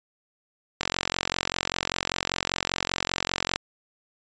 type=click train; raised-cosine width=0.2 ms; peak=-6 dBFS; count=125; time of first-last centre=0.81-3.559 s; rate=45.1 Hz; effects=resampled to 16000 Hz